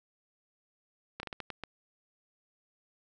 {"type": "slowing click train", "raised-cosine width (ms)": 0.3, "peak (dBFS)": -22, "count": 7, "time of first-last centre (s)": [1.2, 1.637], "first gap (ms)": 31, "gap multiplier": 1.34, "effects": []}